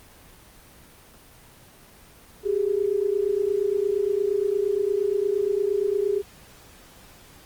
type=tone pair together; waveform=sine; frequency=386.7 / 415.3 Hz; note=G4 / G#4; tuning=-24 / 0 cents; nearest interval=minor second; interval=124 cents; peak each=-24 / -23 dBFS; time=2.43-6.23 s; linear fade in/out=50 ms; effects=pink hiss -50 dBFS RMS until 7.45 s + Opus 24 kbps